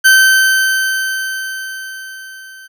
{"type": "tone with level ramp", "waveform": "40% pulse", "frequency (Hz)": 1544, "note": "G6", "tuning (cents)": -27, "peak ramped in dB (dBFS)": [-3, -33], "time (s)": [0.04, 2.68], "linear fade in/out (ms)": 20, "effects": []}